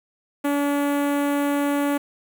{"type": "tone with notch filter", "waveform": "sawtooth", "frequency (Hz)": 286, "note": "D4", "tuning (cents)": -46, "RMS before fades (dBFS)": -22, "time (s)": [0.44, 1.98], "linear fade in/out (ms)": 10, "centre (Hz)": 4900, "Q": 0.54, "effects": ["8-bit"]}